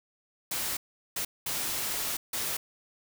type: noise bursts at uneven times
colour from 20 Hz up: white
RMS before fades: -32 dBFS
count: 4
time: 0.51-0.77 / 1.16-1.25 / 1.46-2.17 / 2.33-2.57 s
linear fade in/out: 5 ms
effects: none